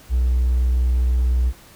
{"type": "tone with hard clipping", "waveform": "triangle", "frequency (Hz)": 62, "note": "B1", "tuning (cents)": 7, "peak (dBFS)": -15, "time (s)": [0.09, 1.53], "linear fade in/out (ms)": 50, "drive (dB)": 3, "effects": ["pink hiss -47 dBFS RMS until 1.75 s"]}